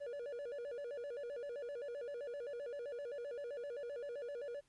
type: tone with vibrato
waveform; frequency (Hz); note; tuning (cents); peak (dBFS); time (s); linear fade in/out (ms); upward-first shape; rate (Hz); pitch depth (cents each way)
triangle; 523.3; C5; 0; -40; 0-4.61; 20; square; 7.7; 160
effects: pink hiss -75 dBFS RMS until 4.68 s + resampled to 24000 Hz